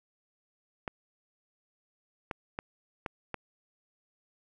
clicks, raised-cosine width 0.5 ms, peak -19 dBFS, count 5, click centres 0.878 / 2.312 / 2.589 / 3.062 / 3.343 s, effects none

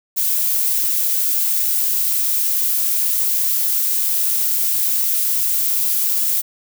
violet noise, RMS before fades -18 dBFS, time 0.16-6.42 s, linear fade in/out 20 ms, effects none

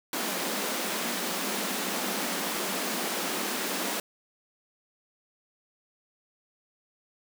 pink high-pass noise, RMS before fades -31 dBFS, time 0.13-4 s, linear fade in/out 2 ms, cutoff 180 Hz, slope 96 dB/octave, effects none

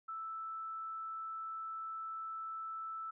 sine tone, 1318.5 Hz, E6, in tune, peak -40 dBFS, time 0.08-3.11 s, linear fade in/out 10 ms, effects none

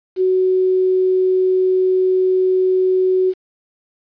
sine tone with quantisation, 372.4 Hz, F#4, 11 cents sharp, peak -12 dBFS, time 0.16-3.34 s, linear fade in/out 50 ms, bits 7, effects resampled to 11025 Hz

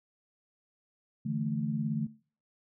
sine chord, D suspended second, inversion none, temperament equal, 146.83 / 164.81 / 220 Hz, D3 / E3 / A3, 0 / 0 / 0 cents, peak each -33 / -36 / -33 dBFS, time 1.25-2.07 s, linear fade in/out 10 ms, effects noise-tail reverb RT60 0.4 s tail -18 dB re dry

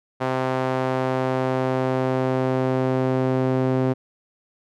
sawtooth tone with band-pass filter sweep, 130 Hz, C3, 11 cents flat, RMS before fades -22 dBFS, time 0.2-3.94 s, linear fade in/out 20 ms, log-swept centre 790 to 360 Hz, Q 0.89, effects none

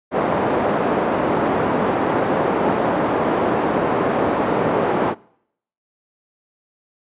pink band-pass noise, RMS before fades -19 dBFS, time 0.11-5.15 s, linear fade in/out 50 ms, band 270 to 940 Hz, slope 12 dB/octave, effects noise-tail reverb RT60 0.7 s tail -24 dB re dry + resampled to 8000 Hz

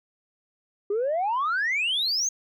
sine exponential sweep, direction up, 392 to 6590 Hz, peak -21 dBFS, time 0.9-2.29 s, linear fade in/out 5 ms, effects tanh soft clip ceiling -20 dBFS

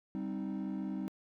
triangle chord, C minor, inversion second, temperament equal, 196 / 261.6 / 311.1 Hz, G3 / C4 / Eb4, 0 / 0 / 0 cents, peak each -35 / -38 / -38 dBFS, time 0.15-1.08 s, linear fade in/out 0 ms, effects tanh soft clip ceiling -28 dBFS

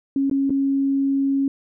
sine tone with dropouts, 274.3 Hz, C#4, 18 cents flat, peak -17 dBFS, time 0.16-1.48 s, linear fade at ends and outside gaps 2 ms, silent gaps 0.298-0.312 / 0.496-0.504 s, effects none

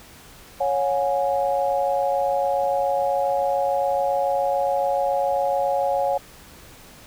sine chord, C# suspended fourth, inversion none, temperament equal with one note detuned, 554.4 / 723.5 / 830.6 Hz, C#5 / F#5 / G#5, 0 / -39 / 0 cents, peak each -22 / -24 / -25 dBFS, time 0.6-6.18 s, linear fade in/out 10 ms, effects pink hiss -46 dBFS RMS until 7.06 s

